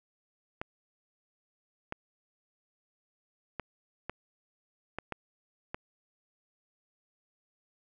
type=clicks; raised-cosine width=0.5 ms; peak=-20 dBFS; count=7; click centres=0.615 / 1.924 / 3.597 / 4.096 / 4.986 / 5.123 / 5.745 s; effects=none